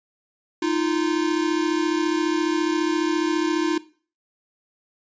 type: tone pair together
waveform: square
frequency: 310.7 / 345.3 Hz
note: D#4 / F4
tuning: -2 / -20 cents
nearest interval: major second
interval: 182 cents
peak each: -24 dBFS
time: 0.62-3.78 s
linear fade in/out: 5 ms
effects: noise-tail reverb RT60 0.4 s tail -18 dB re dry + resampled to 16000 Hz